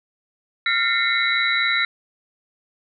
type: tone cluster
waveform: sine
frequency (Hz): 1388 / 1815 / 2051 / 2175 / 3913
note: F6 / A#6 / C7 / C#7 / B7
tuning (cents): -11 / -47 / -35 / -33 / -17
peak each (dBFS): -24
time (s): 0.66-1.85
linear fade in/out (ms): 2
effects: none